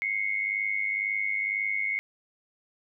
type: tone pair together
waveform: sine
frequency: 2094 / 2196 Hz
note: C7 / C#7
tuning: +1 / -17 cents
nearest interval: minor second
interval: 82 cents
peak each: -30 / -28 dBFS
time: 0.02-1.99 s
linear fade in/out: 0 ms
effects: none